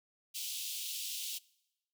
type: high-pass noise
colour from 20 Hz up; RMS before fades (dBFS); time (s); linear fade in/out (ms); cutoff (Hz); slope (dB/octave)
pink; -40; 0.34-1.39; 20; 2800; 48
effects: noise-tail reverb RT60 0.9 s tail -23 dB re dry